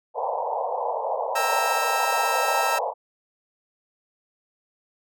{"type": "band-pass noise", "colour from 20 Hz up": "white", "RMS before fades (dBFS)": -27, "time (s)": [0.14, 2.94], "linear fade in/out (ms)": 50, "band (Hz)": [460, 990], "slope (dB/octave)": 96}
{"type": "chord", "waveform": "30% pulse", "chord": "E diminished", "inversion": "first", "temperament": "equal with one note detuned", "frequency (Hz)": [797.2, 932.3, 1318.5], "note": ["G5", "Bb5", "E6"], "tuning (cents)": [29, 0, 0], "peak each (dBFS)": [-25, -25, -23], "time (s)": [1.35, 2.79], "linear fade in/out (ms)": 10}
{"effects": []}